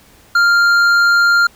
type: tone with hard clipping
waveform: sine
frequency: 1396.9 Hz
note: F6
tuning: in tune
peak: -10 dBFS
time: 0.35-1.47 s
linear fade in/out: 5 ms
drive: 7 dB
effects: pink hiss -47 dBFS RMS until 1.55 s